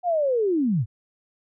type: linear sweep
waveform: sine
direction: down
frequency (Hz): 732 to 92.5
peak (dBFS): -19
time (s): 0.03-0.86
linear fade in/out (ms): 50
effects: none